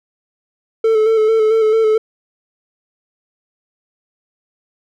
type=tone with vibrato; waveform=triangle; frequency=440 Hz; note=A4; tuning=in tune; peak=-8 dBFS; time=0.84-1.98 s; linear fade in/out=5 ms; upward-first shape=square; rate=4.5 Hz; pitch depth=28 cents each way; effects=none